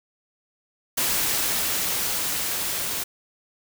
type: noise with level ramp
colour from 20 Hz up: white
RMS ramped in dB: -23 to -28 dBFS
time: 0.97-3.04 s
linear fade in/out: 10 ms
effects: none